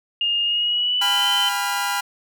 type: tone with pitch glide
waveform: sine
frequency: 2832 to 3053 Hz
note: F7 to G7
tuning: +23 to -46 cents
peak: -18 dBFS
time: 0.21-1.49 s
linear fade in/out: 2 ms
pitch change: +131 cents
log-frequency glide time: 0.43-1.27 s
type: chord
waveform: sawtooth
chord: F diminished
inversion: first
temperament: equal with one note detuned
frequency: 810.7 / 987.8 / 1396.9 Hz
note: Ab5 / Cb6 / F6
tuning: -42 / 0 / 0 cents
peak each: -22 dBFS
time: 1.01-2.01 s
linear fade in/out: 10 ms
effects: none